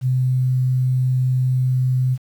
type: tone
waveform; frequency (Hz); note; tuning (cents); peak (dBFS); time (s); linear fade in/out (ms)
sine; 128.2; C3; -35; -15; 0.01-2.18; 50
effects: 8-bit